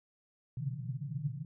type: band-pass noise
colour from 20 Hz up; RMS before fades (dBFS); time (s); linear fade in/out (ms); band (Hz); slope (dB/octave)
white; -38; 0.57-1.45; 2; 120 to 160; 96
effects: none